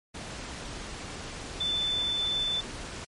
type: tone in noise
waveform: sine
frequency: 3520 Hz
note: A7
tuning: in tune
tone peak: -26 dBFS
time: 1.6-2.61 s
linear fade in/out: 10 ms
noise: pink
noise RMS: -39 dBFS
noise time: 0.14-3.05 s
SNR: +10 dB
effects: low-pass 8000 Hz 12 dB/octave + MP3 48 kbps